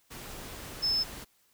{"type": "tone in noise", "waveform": "sine", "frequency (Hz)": 5240, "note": "E8", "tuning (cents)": -11, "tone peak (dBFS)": -25, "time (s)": [0.82, 1.04], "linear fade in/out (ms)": 20, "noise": "pink", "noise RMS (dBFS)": -43, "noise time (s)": [0.1, 1.25], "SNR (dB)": 15, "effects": ["white hiss -68 dBFS RMS until 1.53 s"]}